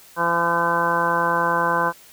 harmonic tone, 170 Hz, F3, 46 cents flat, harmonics 1 / 2 / 3 / 4 / 5 / 6 / 7 / 8 / 9, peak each -31 / -31 / -26 / -30 / -27 / -21 / -29 / -33 / -24 dBFS, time 0.16-1.93 s, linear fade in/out 50 ms, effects white hiss -48 dBFS RMS until 2.12 s

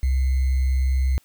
sine tone with sample-and-hold, 65.41 Hz, C2, in tune, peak -17 dBFS, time 0.03-1.18 s, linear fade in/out 0 ms, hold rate 2100 Hz, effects white hiss -60 dBFS RMS until 1.24 s

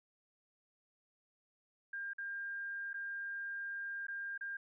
sine tone with dropouts, 1602 Hz, G6, 37 cents sharp, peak -39 dBFS, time 1.93-4.57 s, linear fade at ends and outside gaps 5 ms, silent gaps 2.134-2.182 / 2.932-2.941 / 4.069-4.082 / 4.378-4.409 s, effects none

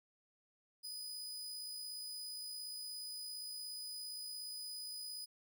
sawtooth tone with amplitude modulation, 4978 Hz, D#8, in tune, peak -40 dBFS, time 0.83-5.26 s, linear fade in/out 20 ms, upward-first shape sine, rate 57.2 Hz, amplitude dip 25%, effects none

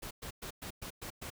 pink noise bursts, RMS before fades -43 dBFS, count 7, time 0.02-1.303 s, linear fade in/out 10 ms, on 89 ms, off 110 ms, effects none

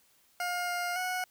20% pulse tone with pitch steps, 711 / 707 / 734 Hz, F5 / F5 / F#5, +31 / +21 / -14 cents, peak -26 dBFS, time 0.4-1.24 s, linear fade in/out 2 ms, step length 280 ms, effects white hiss -66 dBFS RMS until 1.3 s

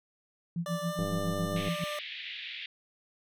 sine tone with tremolo, 170 Hz, F3, 46 cents flat, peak -28 dBFS, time 0.56-1.84 s, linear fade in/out 2 ms, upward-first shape sine, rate 7.2 Hz, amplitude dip 100%
25% pulse tone with pitch glide, 587.3 to 594.8 Hz, D5 to D5, 0 to +22 cents, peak -31 dBFS, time 0.66-1.99 s, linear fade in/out 2 ms, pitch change +22 cents, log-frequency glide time 0.83-0.9 s
click train, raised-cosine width 2 ms, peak -24 dBFS, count 69, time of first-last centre 0.99-1.683 s, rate 98.1 Hz
white band-pass noise, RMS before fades -41 dBFS, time 1.56-2.66 s, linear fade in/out 2 ms, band 1900 to 3700 Hz, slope 48 dB/octave
effects none

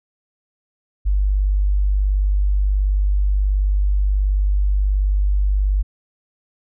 sine tone, 49.3 Hz, G1, 11 cents sharp, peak -14 dBFS, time 1.05-5.83 s, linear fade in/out 20 ms, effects none

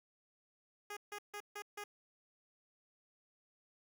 10% pulse tone bursts, 412.4 Hz, G#4, 12 cents flat, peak -35 dBFS, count 5, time 0.9-1.84 s, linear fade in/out 5 ms, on 68 ms, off 150 ms, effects none

